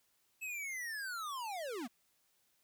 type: linear sweep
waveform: square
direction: down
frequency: 2618 to 206.3 Hz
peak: -40 dBFS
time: 0.41-1.88 s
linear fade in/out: 20 ms
effects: white hiss -75 dBFS RMS until 2.63 s